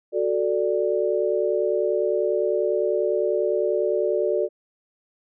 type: chord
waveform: sine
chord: D major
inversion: first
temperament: equal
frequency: 370 / 440 / 587.3 Hz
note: F#4 / A4 / D5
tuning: 0 / 0 / 0 cents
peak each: -24 dBFS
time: 0.12-4.49 s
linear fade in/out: 50 ms
effects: none